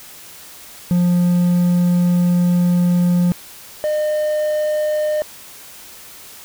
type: tone pair in turn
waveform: triangle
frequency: 176.4 / 607.6 Hz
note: F3 / D#5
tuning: +18 / -41 cents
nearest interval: octave + major sixth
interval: 2141 cents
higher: second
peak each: -10 / -14 dBFS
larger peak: first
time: 0.91-3.32 / 3.84-5.22 s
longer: first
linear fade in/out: 0 ms
effects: white hiss -39 dBFS RMS until 6.44 s